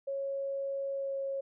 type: tone with pitch glide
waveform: sine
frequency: 550 to 546.2 Hz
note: C#5 to C#5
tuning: -14 to -26 cents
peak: -32 dBFS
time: 0.07-1.41 s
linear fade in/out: 10 ms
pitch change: -12 cents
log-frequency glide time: 0.93-1.16 s
effects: none